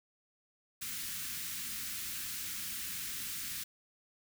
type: band-stop noise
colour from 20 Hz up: white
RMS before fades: -40 dBFS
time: 0.81-3.64 s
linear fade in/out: 10 ms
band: 280 to 1400 Hz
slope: 24 dB/octave
effects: none

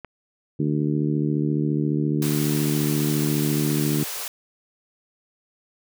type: click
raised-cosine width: 0.5 ms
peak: -21 dBFS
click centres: 0.047 s
type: harmonic tone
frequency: 74.5 Hz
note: D2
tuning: 25 cents sharp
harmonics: 2 / 3 / 4 / 5 / 6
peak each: -23 / -27 / -25 / -30 / -37 dBFS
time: 0.59-4.04 s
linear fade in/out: 10 ms
type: high-pass noise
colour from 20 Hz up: white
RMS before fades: -31 dBFS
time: 2.22-4.28 s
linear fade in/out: 2 ms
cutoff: 380 Hz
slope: 96 dB/octave
effects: none

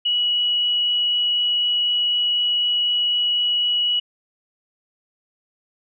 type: tone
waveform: sine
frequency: 2926 Hz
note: F#7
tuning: 20 cents flat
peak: -17 dBFS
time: 0.05-4 s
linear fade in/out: 10 ms
effects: none

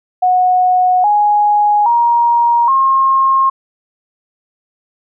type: tone with pitch steps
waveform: sine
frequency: 732 / 831.2 / 943.8 / 1071.7 Hz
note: F#5 / G#5 / A#5 / C6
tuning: -19 / +1 / +21 / +41 cents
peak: -8 dBFS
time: 0.22-3.5 s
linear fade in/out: 10 ms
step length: 820 ms
effects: none

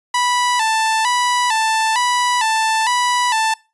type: tone with vibrato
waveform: sawtooth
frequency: 932.3 Hz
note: A#5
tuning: in tune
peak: -11 dBFS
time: 0.14-3.54 s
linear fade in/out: 5 ms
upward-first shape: square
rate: 1.1 Hz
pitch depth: 92 cents each way
effects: noise-tail reverb RT60 0.3 s tail -23 dB re dry + resampled to 24000 Hz

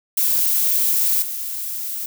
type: noise with level steps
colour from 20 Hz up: violet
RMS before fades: -18 / -27 dBFS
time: 0.17-2.06 s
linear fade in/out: 5 ms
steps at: 1.22 s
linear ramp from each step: 5 ms
effects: none

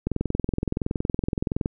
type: click train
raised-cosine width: 3 ms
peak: -11 dBFS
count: 35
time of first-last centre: 0.07-1.659 s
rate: 21.4 Hz
effects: none

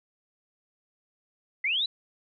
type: linear sweep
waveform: sine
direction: up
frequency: 1975.5 to 4050 Hz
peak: -24 dBFS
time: 1.64-1.86 s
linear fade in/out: 5 ms
effects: none

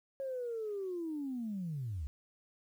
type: linear sweep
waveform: sine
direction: down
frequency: 547 to 65.41 Hz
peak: -35 dBFS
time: 0.2-2.07 s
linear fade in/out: 0 ms
effects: tanh soft clip ceiling -31 dBFS + 11-bit

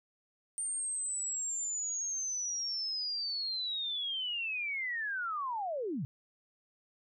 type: linear sweep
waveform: sine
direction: down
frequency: 8870 to 114.3 Hz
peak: -33 dBFS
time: 0.58-6.05 s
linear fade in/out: 0 ms
effects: none

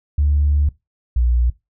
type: tone pair in turn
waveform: sine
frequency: 72.8 / 60.22 Hz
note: D2 / B1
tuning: -15 / -43 cents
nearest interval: minor third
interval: 328 cents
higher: first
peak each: -12 dBFS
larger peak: neither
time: 0.18-0.69 / 1.16-1.5 s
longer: first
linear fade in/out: 5 ms
effects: noise-tail reverb RT60 0.2 s tail -20 dB re dry + tanh soft clip ceiling -8 dBFS

